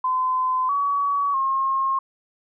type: tone with pitch steps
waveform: sine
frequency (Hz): 1025 / 1132 / 1074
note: C6 / C#6 / C6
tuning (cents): -36 / +36 / +45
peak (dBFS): -19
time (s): 0.04-1.99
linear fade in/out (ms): 5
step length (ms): 650
effects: none